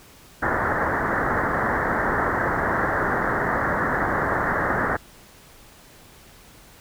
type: low-pass noise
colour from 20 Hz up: white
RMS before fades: -23 dBFS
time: 0.42-4.97 s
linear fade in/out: 10 ms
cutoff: 1900 Hz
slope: 96 dB/octave
effects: pink hiss -49 dBFS RMS until 6.8 s